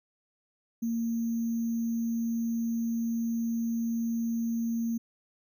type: tone with sample-and-hold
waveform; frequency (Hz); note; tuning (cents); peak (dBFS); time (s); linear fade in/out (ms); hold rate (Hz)
sine; 230.3; A#3; -21; -27; 0.82-4.98; 10; 6300
effects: none